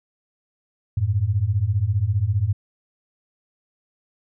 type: beating tone pair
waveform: sine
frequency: 92.5 / 107.5 Hz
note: F#2 / A2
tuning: 0 / -40 cents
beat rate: 15 Hz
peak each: -22 / -20 dBFS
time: 0.97-2.53 s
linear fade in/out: 5 ms
effects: none